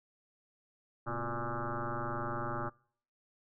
sine tone with frequency modulation, 589 Hz, D5, 5 cents sharp, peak -33 dBFS, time 1.06-2.7 s, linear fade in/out 20 ms, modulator 120 Hz, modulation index 6.8, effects noise-tail reverb RT60 0.6 s tail -26 dB re dry

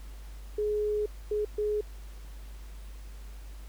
sine tone bursts at uneven times, 420.6 Hz, G#4, 22 cents sharp, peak -26 dBFS, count 3, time 0.58-1.06 / 1.31-1.45 / 1.58-1.81 s, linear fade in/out 5 ms, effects added 50 Hz sine -41 dBFS peak until 3.68 s + pink hiss -56 dBFS RMS until 3.68 s

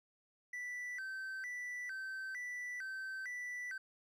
triangle tone with vibrato, 1746 Hz, A6, 14 cents flat, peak -39 dBFS, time 0.53-3.78 s, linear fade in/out 5 ms, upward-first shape square, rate 1.1 Hz, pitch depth 210 cents each way, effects none

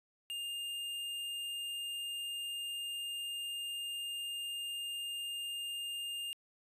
triangle tone with hard clipping, 2812 Hz, F7, 11 cents sharp, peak -39 dBFS, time 0.3-6.33 s, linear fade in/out 0 ms, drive 18 dB, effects resampled to 32000 Hz

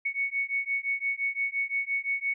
sine beating tone pair, 2217 / 2222.8 Hz, C#7 / C#7, 0 / +4 cents, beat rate 5.8 Hz, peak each -30 dBFS, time 0.05-2.34 s, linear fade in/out 10 ms, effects none

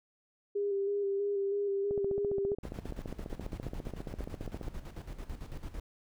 sine tone with vibrato, 400.4 Hz, G4, 37 cents sharp, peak -29 dBFS, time 0.55-2.55 s, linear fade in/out 10 ms, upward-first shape square, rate 3.1 Hz, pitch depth 22 cents each way
click train, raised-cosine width 2 ms, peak -26 dBFS, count 42, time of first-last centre 1.91-4.68 s, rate 14.8 Hz
brown noise with tremolo, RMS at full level -40 dBFS, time 2.63-5.8 s, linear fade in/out 5 ms, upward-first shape square, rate 9 Hz, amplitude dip 65%
effects none

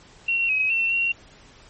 sine tone with pitch steps, 2734 / 2542 / 2703 / 2744 Hz, F7 / D#7 / E7 / F7, -37 / +36 / +43 / -31 cents, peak -19 dBFS, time 0.28-1.12 s, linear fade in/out 5 ms, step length 210 ms, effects pink hiss -50 dBFS RMS until 1.69 s + MP3 32 kbps

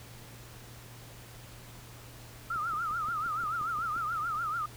sine tone with vibrato, 1299 Hz, E6, 26 cents flat, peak -30 dBFS, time 2.5-4.66 s, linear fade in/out 5 ms, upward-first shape triangle, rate 6.9 Hz, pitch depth 160 cents each way
click train, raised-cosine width 3 ms, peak -35 dBFS, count 9, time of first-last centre 2.56-3.964 s, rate 5.7 Hz
effects added 118 Hz sine -50 dBFS peak until 4.76 s + pink hiss -51 dBFS RMS until 4.76 s

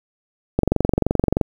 click train, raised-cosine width 2 ms, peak -3 dBFS, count 20, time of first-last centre 0.59-1.413 s, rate 23.1 Hz, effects 7-bit

